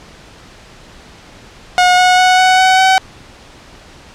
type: tone with pitch steps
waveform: sawtooth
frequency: 724 / 730.7 / 737.5 / 744.4 / 751.3 / 758.2 Hz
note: F#5 / F#5 / F#5 / F#5 / F#5 / F#5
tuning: -38 / -22 / -6 / +10 / +26 / +42 cents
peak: -3 dBFS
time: 1.78-2.98 s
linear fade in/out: 0 ms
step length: 200 ms
effects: pink hiss -39 dBFS RMS until 4.14 s + low-pass 6000 Hz 12 dB/octave